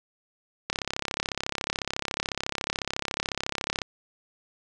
click train, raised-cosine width 0.2 ms, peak -10 dBFS, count 107, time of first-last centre 0.7-3.818 s, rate 34 Hz, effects resampled to 24000 Hz + 7-bit

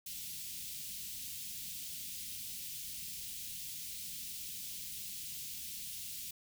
white band-stop noise, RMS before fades -44 dBFS, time 0.06-6.31 s, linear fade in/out 5 ms, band 220 to 2700 Hz, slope 24 dB/octave, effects none

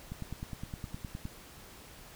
click train, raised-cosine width 5 ms, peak -26 dBFS, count 12, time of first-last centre 0.12-1.254 s, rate 9.7 Hz, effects pink hiss -52 dBFS RMS until 2.15 s

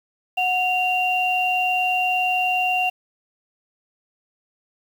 sine tone pair together, 734 / 2769 Hz, F#5 / F7, -14 / -15 cents, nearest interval octave + major seventh, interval 2299 cents, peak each -21 dBFS, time 0.37-2.9 s, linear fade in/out 10 ms, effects 7-bit

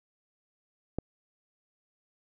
click, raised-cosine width 2 ms, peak -17 dBFS, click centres 0.986 s, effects none

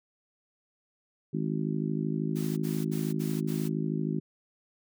harmonic tone, 52.9 Hz, G#1, 33 cents sharp, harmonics 3 / 4 / 5 / 6 / 7, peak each -31 / -33 / -35 / -37 / -38 dBFS, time 1.33-4.2 s, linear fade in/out 10 ms
white noise bursts, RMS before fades -45 dBFS, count 5, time 2.35-3.69 s, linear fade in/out 20 ms, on 220 ms, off 60 ms
effects none

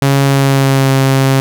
sawtooth tone with pitch glide, 138.1 to 134.56 Hz, C#3 to C3, -6 to +49 cents, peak -4 dBFS, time 0.02-1.4 s, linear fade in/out 0 ms, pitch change -45 cents, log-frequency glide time 0.24-0.93 s, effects none

